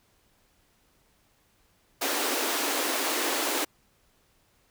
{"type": "high-pass noise", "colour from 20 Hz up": "pink", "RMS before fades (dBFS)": -28, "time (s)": [2.01, 3.65], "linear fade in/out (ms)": 10, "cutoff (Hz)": 260, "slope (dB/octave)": 96, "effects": ["pink hiss -66 dBFS RMS until 4.7 s"]}